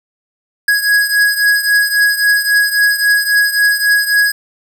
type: beating tone pair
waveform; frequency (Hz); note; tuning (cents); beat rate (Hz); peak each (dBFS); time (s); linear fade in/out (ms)
square; 1661.2 / 1664.9; G#6 / G#6; 0 / +4; 3.7; -12 / -16; 0.68-4.32; 5
effects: none